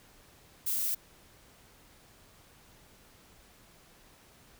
violet noise, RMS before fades -31 dBFS, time 0.66-0.95 s, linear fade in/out 10 ms, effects pink hiss -59 dBFS RMS until 4.59 s

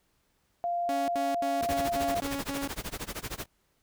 sine tone with pitch glide, 695 to 691 Hz, F5 to F5, -9 to -19 cents, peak -27 dBFS, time 0.64-2.2 s, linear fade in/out 0 ms, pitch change -10 cents, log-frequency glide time 1.01-1.54 s
sawtooth tone bursts, 278.7 Hz, C#4, 9 cents sharp, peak -28 dBFS, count 7, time 0.89-2.676 s, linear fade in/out 0 ms, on 190 ms, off 76 ms
pink noise with tremolo, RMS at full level -34 dBFS, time 1.62-3.46 s, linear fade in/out 10 ms, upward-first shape sine, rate 13 Hz, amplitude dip 95%
effects pink hiss -72 dBFS RMS until 3.82 s

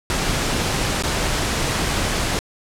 pink noise with dropouts, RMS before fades -21 dBFS, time 0.1-2.39 s, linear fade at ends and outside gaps 0 ms, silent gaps 1.024-1.036 s, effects low-pass 9000 Hz 12 dB/octave

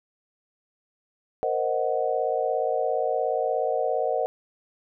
sine chord, C half-diminished seventh, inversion third, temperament equal, 466.2 / 523.3 / 622.3 / 740 Hz, Bb4 / C5 / Eb5 / Gb5, 0 / 0 / 0 / 0 cents, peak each -28 dBFS, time 1.43-4.26 s, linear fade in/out 0 ms, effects none

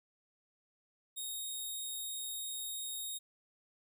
10% pulse tone, 3729 Hz, A#7, in tune, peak -31 dBFS, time 1.16-3.19 s, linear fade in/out 20 ms, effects none

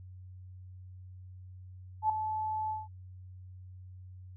sine tone with ADSR envelope, 867 Hz, A5, 26 cents flat, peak -22 dBFS, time 2.02-2.88 s, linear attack 76 ms, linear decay 4 ms, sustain -9 dB, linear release 180 ms, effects added 92 Hz sine -46 dBFS peak until 4.36 s

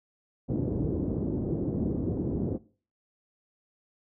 white low-pass noise, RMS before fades -29 dBFS, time 0.48-2.58 s, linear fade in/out 20 ms, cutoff 360 Hz, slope 24 dB/octave, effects noise-tail reverb RT60 0.4 s tail -19 dB re dry + high-pass 60 Hz 12 dB/octave

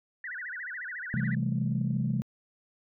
sine tone with vibrato, 1706 Hz, G#6, 46 cents sharp, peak -35 dBFS, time 0.24-1.35 s, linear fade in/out 2 ms, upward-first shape sine, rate 14 Hz, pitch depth 280 cents each way
sine chord, A minor seventh, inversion first, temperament equal with one note detuned, 130.81 / 164.81 / 196 / 216.8 Hz, C3 / E3 / G3 / A3, 0 / 0 / 0 / -25 cents, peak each -29 / -32 / -33 / -32 dBFS, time 1.14-2.22 s, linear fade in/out 0 ms
effects tanh soft clip ceiling -17 dBFS

